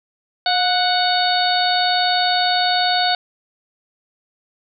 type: harmonic tone with a mistuned harmonic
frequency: 740 Hz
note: F#5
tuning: in tune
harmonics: 1 / 2 / 3 / 4 / 5 / 6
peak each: -18 / -23 / -30 / -29 / -22 / -22 dBFS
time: 0.46-3.15 s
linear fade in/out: 2 ms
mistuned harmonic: 1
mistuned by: -45 cents
effects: none